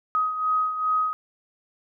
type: beating tone pair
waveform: sine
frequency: 1258 / 1260.5 Hz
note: D#6 / D#6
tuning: +19 / +22 cents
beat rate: 2.5 Hz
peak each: -22 / -29 dBFS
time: 0.15-1.13 s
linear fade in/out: 0 ms
effects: none